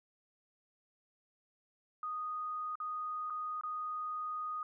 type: tone with dropouts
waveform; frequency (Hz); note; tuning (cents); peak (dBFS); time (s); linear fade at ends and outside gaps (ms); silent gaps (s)
sine; 1240; D#6; -6; -36; 2.03-4.63; 2; 2.755-2.801 / 3.3-3.304 / 3.611-3.635
effects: none